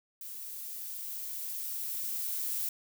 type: noise with level ramp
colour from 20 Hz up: violet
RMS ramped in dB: -43 to -33 dBFS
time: 0.21-2.69 s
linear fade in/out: 2 ms
effects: none